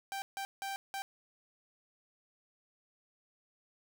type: tone bursts at uneven times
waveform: sawtooth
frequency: 784 Hz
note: G5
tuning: in tune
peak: -33 dBFS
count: 4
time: 0.12-0.22 / 0.37-0.45 / 0.62-0.76 / 0.94-1.02 s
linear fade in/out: 0 ms
effects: none